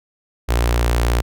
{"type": "tone with notch filter", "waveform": "sawtooth", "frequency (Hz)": 58.8, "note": "A#1", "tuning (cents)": 16, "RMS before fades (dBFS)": -17, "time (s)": [0.48, 1.22], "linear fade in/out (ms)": 20, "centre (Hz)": 180, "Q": 0.87, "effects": []}